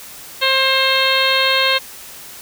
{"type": "harmonic tone", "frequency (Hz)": 531, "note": "C5", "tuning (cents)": 25, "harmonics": [1, 2, 3, 4, 5, 6, 7, 8], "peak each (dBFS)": [-21, -21, -21, -21, -21, -21, -21, -21], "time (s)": [0.41, 1.79], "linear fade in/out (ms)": 20, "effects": ["white hiss -36 dBFS RMS until 2.41 s"]}